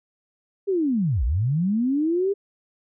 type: linear two-way sweep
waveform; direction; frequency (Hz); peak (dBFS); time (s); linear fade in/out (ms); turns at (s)
sine; down then up; 408.3 to 51.3 to 408.3; -19; 0.67-2.34; 20; 1.24
effects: none